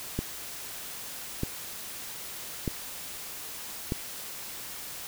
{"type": "click train", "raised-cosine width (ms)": 3, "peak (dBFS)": -15, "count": 4, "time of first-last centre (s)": [0.19, 3.921], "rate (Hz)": 0.804, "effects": ["white hiss -40 dBFS RMS until 5.07 s"]}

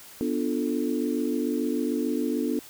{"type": "chord", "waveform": "sine", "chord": "B half-diminished seventh", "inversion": "none", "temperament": "equal", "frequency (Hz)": [246.9, 293.7, 349.2, 440], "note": ["B3", "D4", "F4", "A4"], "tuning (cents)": [0, 0, 0, 0], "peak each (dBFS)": [-28, -28, -32, -32], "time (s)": [0.21, 2.59], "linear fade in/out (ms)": 0, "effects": ["white hiss -47 dBFS RMS until 2.69 s"]}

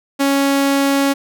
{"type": "tone", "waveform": "sawtooth", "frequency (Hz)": 277.2, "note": "C#4", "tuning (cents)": 0, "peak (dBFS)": -9, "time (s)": [0.19, 1.14], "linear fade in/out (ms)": 20, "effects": []}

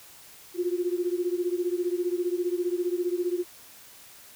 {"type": "beating tone pair", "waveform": "sine", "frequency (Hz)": [349.2, 364.2], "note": ["F4", "F#4"], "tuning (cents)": [0, -27], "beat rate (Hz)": 15, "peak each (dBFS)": [-27, -29], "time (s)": [0.54, 3.45], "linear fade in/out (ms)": 50, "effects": ["white hiss -50 dBFS RMS until 4.35 s"]}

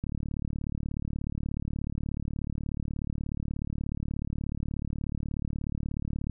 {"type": "click train", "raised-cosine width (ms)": 5, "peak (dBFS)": -20, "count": 230, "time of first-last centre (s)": [0.04, 6.297], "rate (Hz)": 36.6, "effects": []}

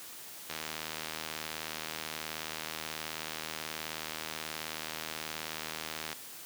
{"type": "click train", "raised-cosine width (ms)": 0.2, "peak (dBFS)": -19, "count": 444, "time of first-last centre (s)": [0.5, 6.129], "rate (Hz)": 78.7, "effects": ["white hiss -47 dBFS RMS until 6.45 s", "high-pass 100 Hz 12 dB/octave"]}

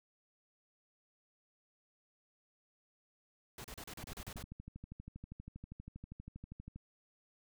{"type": "noise bursts", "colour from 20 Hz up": "pink", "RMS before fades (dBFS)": -48, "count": 9, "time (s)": [3.58, 4.427], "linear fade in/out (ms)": 2, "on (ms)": 63, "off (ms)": 35}
{"type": "click train", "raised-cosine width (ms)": 5, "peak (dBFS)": -35, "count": 35, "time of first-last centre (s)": [4.04, 6.76], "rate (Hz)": 12.5}
{"effects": []}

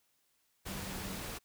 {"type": "tone in noise", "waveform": "sine", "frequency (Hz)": 191.1, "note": "G3", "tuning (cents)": -44, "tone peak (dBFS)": -46, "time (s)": [0.67, 1.21], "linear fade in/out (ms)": 20, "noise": "pink", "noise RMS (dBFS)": -42, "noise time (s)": [0.65, 1.39], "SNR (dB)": -7, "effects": ["white hiss -75 dBFS RMS until 1.44 s"]}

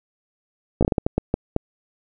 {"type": "slowing click train", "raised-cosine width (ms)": 2, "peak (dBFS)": -5, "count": 10, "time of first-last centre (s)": [0.81, 1.564], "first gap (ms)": 16, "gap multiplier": 1.39, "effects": []}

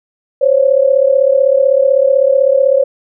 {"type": "tone pair together", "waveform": "sine", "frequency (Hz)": [524.1, 560], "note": ["C5", "C#5"], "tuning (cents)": [3, 18], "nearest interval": "minor second", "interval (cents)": 115, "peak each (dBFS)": -10, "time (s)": [0.41, 2.84], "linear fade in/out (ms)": 10, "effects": []}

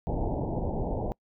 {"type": "low-pass noise", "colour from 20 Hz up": "pink", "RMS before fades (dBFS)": -30, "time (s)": [0.07, 1.12], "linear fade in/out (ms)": 0, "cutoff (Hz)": 900, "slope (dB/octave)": 96, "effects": ["noise-tail reverb RT60 0.1 s tail -26 dB re dry"]}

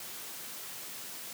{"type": "high-pass noise", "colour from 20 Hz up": "white", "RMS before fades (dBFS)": -43, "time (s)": [0, 1.33], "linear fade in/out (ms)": 2, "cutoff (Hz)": 100, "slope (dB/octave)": 48, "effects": []}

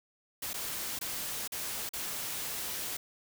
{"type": "noise with dropouts", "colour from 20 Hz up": "white", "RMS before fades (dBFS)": -37, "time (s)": [0.42, 2.97], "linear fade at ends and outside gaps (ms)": 5, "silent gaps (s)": [[0.533, 0.54], [0.99, 1.011], [1.477, 1.52], [1.892, 1.934]], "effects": []}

